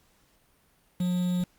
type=tone with quantisation; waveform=triangle; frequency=179.2 Hz; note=F3; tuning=45 cents sharp; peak=-22 dBFS; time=1-1.44 s; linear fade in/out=5 ms; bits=7; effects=pink hiss -65 dBFS RMS until 1.58 s + Opus 48 kbps